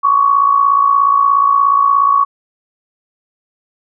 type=tone with amplitude modulation; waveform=sine; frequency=1120 Hz; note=C#6; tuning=18 cents sharp; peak=-5 dBFS; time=0.03-2.25 s; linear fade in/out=20 ms; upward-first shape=sine; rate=56.9 Hz; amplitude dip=65%; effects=none